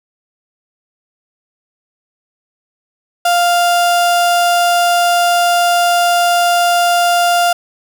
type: tone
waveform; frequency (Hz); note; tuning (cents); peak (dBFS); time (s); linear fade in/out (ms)
35% pulse; 698.5; F5; 0; -8; 3.25-7.53; 5
effects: none